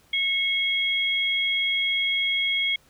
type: tone pair together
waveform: sine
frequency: 2186 / 3291 Hz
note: C#7 / G#7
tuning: -25 / -16 cents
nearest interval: perfect fifth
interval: 709 cents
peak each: -24 dBFS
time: 0.13-2.76 s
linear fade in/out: 5 ms
effects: pink hiss -59 dBFS RMS until 2.89 s